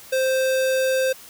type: tone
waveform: square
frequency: 523.3 Hz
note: C5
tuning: in tune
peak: -19 dBFS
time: 0.12-1.13 s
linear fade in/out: 10 ms
effects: white hiss -44 dBFS RMS until 1.29 s